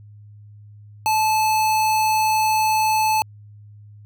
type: tone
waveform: square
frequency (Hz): 869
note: A5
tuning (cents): -22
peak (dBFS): -17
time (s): 1.06-3.22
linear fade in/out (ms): 0
effects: added 104 Hz sine -41 dBFS peak until 4.05 s